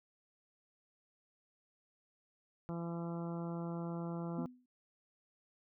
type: harmonic tone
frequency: 169.3 Hz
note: E3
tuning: 46 cents sharp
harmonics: 1 / 2 / 3 / 4 / 5 / 6 / 7 / 8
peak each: -39 / -45 / -49 / -51 / -53 / -55 / -56 / -57 dBFS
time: 2.69-4.46 s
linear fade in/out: 0 ms
type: tone with exponential decay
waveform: sine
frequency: 250 Hz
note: B3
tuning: 21 cents sharp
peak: -34 dBFS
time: 4.38-4.66 s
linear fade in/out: 5 ms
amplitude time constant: 59 ms
effects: none